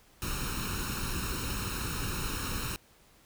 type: noise with comb filter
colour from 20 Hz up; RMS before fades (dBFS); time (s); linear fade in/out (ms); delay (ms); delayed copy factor
pink; -34; 0.22-2.76; 0; 0.74; +0.8
effects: pink hiss -61 dBFS RMS until 3.25 s